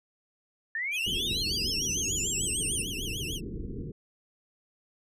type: linear sweep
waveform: sine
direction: up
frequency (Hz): 1743 to 9310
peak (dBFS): -29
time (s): 0.75-2.82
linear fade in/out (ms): 2
type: tone with vibrato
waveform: sawtooth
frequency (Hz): 2960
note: F#7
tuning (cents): 0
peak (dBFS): -31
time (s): 0.91-3.41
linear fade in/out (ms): 50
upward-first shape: triangle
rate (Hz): 6.7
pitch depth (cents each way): 240
type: low-pass noise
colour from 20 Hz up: pink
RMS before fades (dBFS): -37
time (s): 1.06-3.92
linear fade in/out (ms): 5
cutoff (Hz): 460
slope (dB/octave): 96
effects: resampled to 32000 Hz